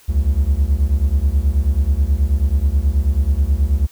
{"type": "beating tone pair", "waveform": "triangle", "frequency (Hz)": [65.41, 74.71], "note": ["C2", "D2"], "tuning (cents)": [0, 30], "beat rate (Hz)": 9.3, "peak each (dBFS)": -14, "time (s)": [0.08, 3.87], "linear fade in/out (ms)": 20, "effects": ["white hiss -49 dBFS RMS until 3.91 s"]}